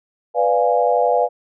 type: chord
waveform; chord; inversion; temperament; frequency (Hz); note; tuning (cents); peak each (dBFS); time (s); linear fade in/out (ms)
sine; B diminished seventh; none; equal with one note detuned; 495.3 / 587.3 / 698.5 / 830.6; B4 / D5 / F5 / Ab5; +5 / 0 / 0 / 0; -18 / -20 / -18 / -21; 0.34-1.29; 50
effects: none